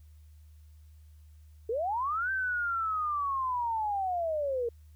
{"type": "linear two-way sweep", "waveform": "sine", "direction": "up then down", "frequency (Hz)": [420, 1568, 457.9], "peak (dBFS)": -28, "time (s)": [1.69, 4.69], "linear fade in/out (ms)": 5, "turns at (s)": 2.31, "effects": ["added 76 Hz sine -51 dBFS peak until 4.95 s", "white hiss -72 dBFS RMS until 4.95 s"]}